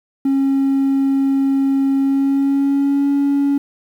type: tone with pitch glide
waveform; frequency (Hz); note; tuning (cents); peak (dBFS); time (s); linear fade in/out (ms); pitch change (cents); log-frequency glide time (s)
triangle; 272.4 to 281.2; C#4 to C#4; -30 to +25; -10; 0.25-3.58; 5; +55; 1.99-3.09
effects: tanh soft clip ceiling -8 dBFS + 8-bit